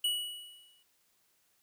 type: tone with exponential decay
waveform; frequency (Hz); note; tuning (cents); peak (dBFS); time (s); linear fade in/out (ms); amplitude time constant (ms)
square; 2933; F#7; -16; -27; 0.04-0.83; 5; 170
effects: white hiss -72 dBFS RMS until 1.62 s